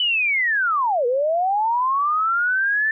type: linear two-way sweep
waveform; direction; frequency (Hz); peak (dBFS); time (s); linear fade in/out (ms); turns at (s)
sine; down then up; 3012 to 468.2 to 1778; -17; 0-2.91; 2; 1.06
effects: none